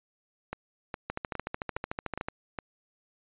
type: two click trains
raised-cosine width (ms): 0.5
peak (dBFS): -17 / -19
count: 17 / 6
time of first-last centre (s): 1.1-2.285 / 0.53-2.588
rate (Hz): 13.5 / 2.43
effects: resampled to 8000 Hz